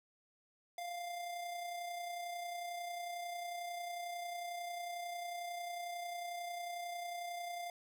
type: tone with amplitude modulation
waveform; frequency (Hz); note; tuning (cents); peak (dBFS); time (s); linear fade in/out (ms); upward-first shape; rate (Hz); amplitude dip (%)
square; 698.5; F5; 0; -40; 0.78-7.7; 2; sine; 31.1; 35
effects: none